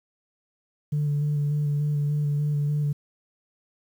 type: tone with vibrato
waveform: sine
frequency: 146.83 Hz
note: D3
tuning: in tune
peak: -20 dBFS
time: 0.92-2.93 s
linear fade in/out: 10 ms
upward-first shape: square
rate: 3.4 Hz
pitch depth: 17 cents each way
effects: tanh soft clip ceiling -19 dBFS + 9-bit